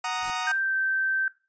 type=chord; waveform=sawtooth; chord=D# minor; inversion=first; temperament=equal; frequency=740 / 932.3 / 1244.5 Hz; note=F#5 / A#5 / D#6; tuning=0 / 0 / 0 cents; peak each=-28 / -28 / -28 dBFS; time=0.04-0.52 s; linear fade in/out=5 ms
type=noise with exponential growth; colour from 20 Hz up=pink; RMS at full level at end=-41 dBFS; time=0.07-0.3 s; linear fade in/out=0 ms; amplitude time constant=49 ms
type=tone with pitch glide; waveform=sine; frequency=1570 to 1554.7 Hz; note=G6 to G6; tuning=+2 to -15 cents; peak=-23 dBFS; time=0.47-1.28 s; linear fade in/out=2 ms; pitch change=-17 cents; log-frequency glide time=0.62-0.74 s
effects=noise-tail reverb RT60 0.3 s tail -19 dB re dry + resampled to 16000 Hz